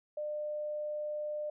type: tone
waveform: sine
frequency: 600 Hz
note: D5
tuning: 37 cents sharp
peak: -34 dBFS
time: 0.17-1.5 s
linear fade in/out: 5 ms
effects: none